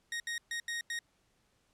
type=tone bursts at uneven times; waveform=sawtooth; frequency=1869 Hz; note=A#6; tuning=4 cents sharp; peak=-31 dBFS; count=5; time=0.12-0.2 / 0.27-0.38 / 0.51-0.6 / 0.68-0.81 / 0.9-0.99 s; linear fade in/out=2 ms; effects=pink hiss -73 dBFS RMS until 1.73 s + low-pass 10000 Hz 12 dB/octave